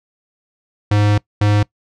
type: tone pair in turn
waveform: square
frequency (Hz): 103.83 / 103.83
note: G#2 / G#2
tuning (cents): 0 / 0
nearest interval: unison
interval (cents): 0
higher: neither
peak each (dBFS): -12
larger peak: neither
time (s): 0.91-1.18 / 1.41-1.63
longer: first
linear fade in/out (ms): 5
effects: noise-tail reverb RT60 0.1 s tail -22 dB re dry + low-pass 5000 Hz 12 dB/octave